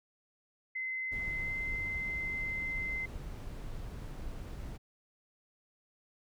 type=tone with pitch glide; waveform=sine; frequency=2055 to 2069 Hz; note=C7 to C7; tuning=-32 to -20 cents; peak=-34 dBFS; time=0.75-3.06 s; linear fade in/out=10 ms; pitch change=+12 cents; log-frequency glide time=1.41-1.5 s
type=noise; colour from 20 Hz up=brown; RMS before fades=-42 dBFS; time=1.11-4.78 s; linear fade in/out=20 ms
effects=none